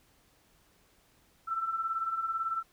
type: beating tone pair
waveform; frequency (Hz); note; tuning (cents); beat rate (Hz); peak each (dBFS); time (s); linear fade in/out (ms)
sine; 1318.5 / 1336.5; E6 / E6; 0 / +23; 18; -37 / -31; 1.47-2.63; 20
effects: pink hiss -66 dBFS RMS until 2.72 s